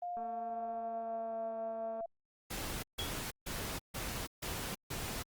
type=tone with pitch glide; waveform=sine; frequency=706 to 673 Hz; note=F5 to E5; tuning=+19 to +36 cents; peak=-37 dBFS; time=0.02-2.06 s; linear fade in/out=5 ms; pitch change=-83 cents; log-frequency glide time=0.17-1.5 s
type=click train; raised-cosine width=1 ms; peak=-37 dBFS; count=416; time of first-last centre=0.17-2.006 s; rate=226 Hz
type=noise bursts; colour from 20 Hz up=pink; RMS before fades=-40 dBFS; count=6; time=2.5-5.23 s; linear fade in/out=10 ms; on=330 ms; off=150 ms
type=tone with exponential decay; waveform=sine; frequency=3322 Hz; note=G#7; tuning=in tune; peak=-35 dBFS; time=2.99-3.22 s; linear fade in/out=0 ms; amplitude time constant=50 ms
effects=Opus 32 kbps